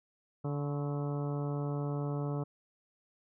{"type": "harmonic tone with a mistuned harmonic", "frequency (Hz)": 144.4, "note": "D3", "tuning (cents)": -29, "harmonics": [1, 2, 3, 4, 5, 6, 7, 8, 9], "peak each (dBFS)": [-33, -40, -41, -45, -48, -51, -53, -52, -51], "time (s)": [0.44, 2.44], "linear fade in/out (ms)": 10, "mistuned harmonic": 8, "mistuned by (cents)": -76, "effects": []}